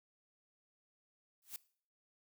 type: noise with exponential growth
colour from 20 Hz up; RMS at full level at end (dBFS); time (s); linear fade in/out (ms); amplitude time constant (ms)
blue; -40; 1.42-1.56; 1; 30
effects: noise-tail reverb RT60 0.5 s tail -20 dB re dry